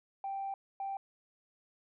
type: tone bursts at uneven times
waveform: sine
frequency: 784 Hz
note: G5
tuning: in tune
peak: -34 dBFS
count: 2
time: 0.24-0.54 / 0.8-0.97 s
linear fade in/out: 2 ms
effects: tanh soft clip ceiling -31 dBFS